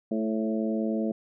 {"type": "harmonic tone with a mistuned harmonic", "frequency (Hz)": 110, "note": "A2", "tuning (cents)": 0, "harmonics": [2, 3, 4, 5, 6], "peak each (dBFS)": [-27, -32, -35, -35, -37], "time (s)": [0.11, 1.12], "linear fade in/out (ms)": 5, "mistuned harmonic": 4, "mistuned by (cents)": -16, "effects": []}